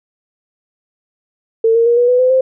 sine tone with pitch steps, 450.9 / 462 / 473.3 / 484.9 / 496.8 / 509.1 / 521.6 Hz, A4 / A#4 / A#4 / B4 / B4 / C5 / C5, +42 / -16 / +26 / -32 / +10 / -47 / -5 cents, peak -8 dBFS, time 1.64-2.41 s, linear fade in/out 5 ms, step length 110 ms, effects none

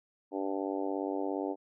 harmonic tone, 97.3 Hz, G2, 12 cents flat, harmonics 3 / 4 / 5 / 6 / 7 / 8 / 9, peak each -35 / -37 / -39 / -41 / -42 / -43 / -44 dBFS, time 0.31-1.56 s, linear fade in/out 50 ms, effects none

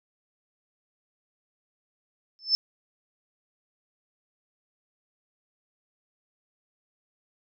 sine tone with exponential growth, 5274 Hz, E8, in tune, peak -15 dBFS, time 2.39-2.55 s, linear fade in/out 0 ms, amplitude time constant 33 ms, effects none

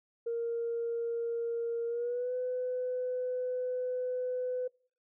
sine tone with pitch glide, 466.2 to 502.6 Hz, A#4 to B4, 0 to +30 cents, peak -30 dBFS, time 0.26-4.68 s, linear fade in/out 10 ms, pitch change +130 cents, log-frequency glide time 1.87-2.34 s, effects noise-tail reverb RT60 0.5 s tail -26 dB re dry + tanh soft clip ceiling -26 dBFS

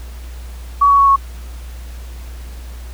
sine tone with pitch steps, 1131 / 1121.2 / 1111.6 / 1102 Hz, C#6 / C#6 / C#6 / C#6, +34 / +19 / +4 / -11 cents, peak -7 dBFS, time 0.81-1.162 s, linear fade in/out 10 ms, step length 88 ms, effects added 60 Hz sine -28 dBFS peak until 2.93 s + pink hiss -42 dBFS RMS until 2.93 s

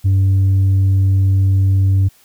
sine tone, 96.4 Hz, G2, 28 cents flat, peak -7 dBFS, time 0.04-2.09 s, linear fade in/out 20 ms, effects tanh soft clip ceiling -9 dBFS + white hiss -51 dBFS RMS until 2.24 s

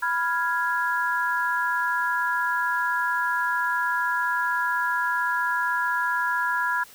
sine chord, F diminished, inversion second, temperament equal, 987.8 / 1396.9 / 1661.2 Hz, Cb6 / F6 / Ab6, 0 / 0 / 0 cents, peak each -26 / -27 / -26 dBFS, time 0.02-6.84 s, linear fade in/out 10 ms, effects white hiss -49 dBFS RMS until 6.94 s

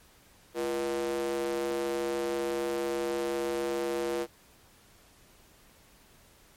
square tone with high-pass filter, 69 Hz, C#2, 7 cents flat, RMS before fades -31 dBFS, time 0.54-4.27 s, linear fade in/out 50 ms, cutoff 410 Hz, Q 7.9, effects pink hiss -59 dBFS RMS until 6.56 s + MP3 64 kbps

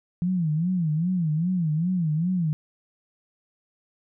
sine tone with vibrato, 167.8 Hz, E3, 31 cents sharp, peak -21 dBFS, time 0.22-2.53 s, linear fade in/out 0 ms, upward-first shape sine, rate 2.5 Hz, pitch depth 180 cents each way, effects none

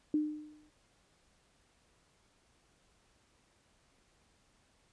sine tone with exponential decay, 302.9 Hz, D#4, 46 cents flat, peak -25 dBFS, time 0.14-0.7 s, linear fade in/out 2 ms, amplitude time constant 120 ms, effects pink hiss -70 dBFS RMS until 4.92 s + resampled to 22050 Hz

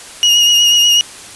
35% pulse tone with vibrato, 2875 Hz, F7, 50 cents sharp, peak -5 dBFS, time 0.23-1.01 s, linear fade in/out 0 ms, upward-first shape triangle, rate 8.2 Hz, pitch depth 28 cents each way, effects white hiss -33 dBFS RMS until 1.35 s + resampled to 24000 Hz

